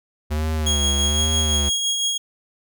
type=tone with vibrato; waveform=square; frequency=74.5 Hz; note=D2; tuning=25 cents sharp; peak=-21 dBFS; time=0.3-1.7 s; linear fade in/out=20 ms; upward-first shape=sine; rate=1.2 Hz; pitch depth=100 cents each way
type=tone with tremolo; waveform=25% pulse; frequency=3291 Hz; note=G#7; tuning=16 cents flat; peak=-15 dBFS; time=0.66-2.18 s; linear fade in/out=10 ms; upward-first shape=sine; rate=5.9 Hz; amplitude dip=35%
effects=none